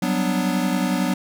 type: chord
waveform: square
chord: G major seventh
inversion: third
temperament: equal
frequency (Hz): 185 / 196 / 246.9 / 293.7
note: F#3 / G3 / B3 / D4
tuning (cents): 0 / 0 / 0 / 0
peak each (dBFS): -24 / -29 / -25 / -27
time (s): 0.02-1.14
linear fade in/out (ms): 5
effects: none